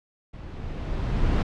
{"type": "noise with level ramp", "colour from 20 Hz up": "brown", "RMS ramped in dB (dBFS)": [-39, -20], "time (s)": [0.33, 1.43], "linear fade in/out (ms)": 10, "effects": ["low-pass 4000 Hz 12 dB/octave"]}